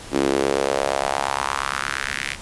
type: tone with high-pass filter sweep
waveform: sawtooth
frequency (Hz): 68.6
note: C#2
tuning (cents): -17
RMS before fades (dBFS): -23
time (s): 0.11-2.37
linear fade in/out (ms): 50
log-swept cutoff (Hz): 300 to 2200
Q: 2.7
effects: pink hiss -38 dBFS RMS until 2.41 s + resampled to 24000 Hz